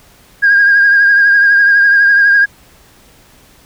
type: tone with vibrato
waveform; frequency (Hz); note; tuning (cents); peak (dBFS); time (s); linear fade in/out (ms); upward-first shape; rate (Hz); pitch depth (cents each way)
sine; 1622; G#6; -41; -4; 0.42-2.46; 20; triangle; 12; 42
effects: tanh soft clip ceiling -1 dBFS + pink hiss -45 dBFS RMS until 3.65 s